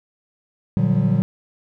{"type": "tone cluster", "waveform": "triangle", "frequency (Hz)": [118.7, 149.4, 178.1, 192], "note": ["A#2", "D3", "F3", "G3"], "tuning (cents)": [32, 30, 34, -36], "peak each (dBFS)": -19, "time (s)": [0.77, 1.22], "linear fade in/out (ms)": 0, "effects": []}